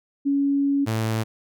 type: tone pair in turn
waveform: sine / sawtooth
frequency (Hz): 280.1 / 111.16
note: C#4 / A2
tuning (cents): +18 / +18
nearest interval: octave + major third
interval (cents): 1600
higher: first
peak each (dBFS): -18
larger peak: neither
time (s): 0.25-0.86 / 0.86-1.24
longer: first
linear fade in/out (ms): 20
effects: none